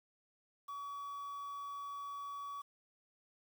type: tone with quantisation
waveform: triangle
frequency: 1134 Hz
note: C#6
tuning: 39 cents sharp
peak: -40 dBFS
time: 0.68-2.62 s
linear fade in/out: 10 ms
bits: 10
effects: none